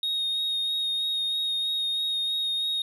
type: tone with vibrato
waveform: triangle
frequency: 3729 Hz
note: A#7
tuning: in tune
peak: -23 dBFS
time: 0.03-2.82 s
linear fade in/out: 2 ms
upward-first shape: sine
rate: 3.1 Hz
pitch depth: 14 cents each way
effects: tanh soft clip ceiling -19 dBFS